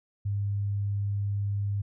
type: tone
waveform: sine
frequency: 101 Hz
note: G#2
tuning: 48 cents flat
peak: -26 dBFS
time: 0.25-1.82 s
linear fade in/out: 10 ms
effects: none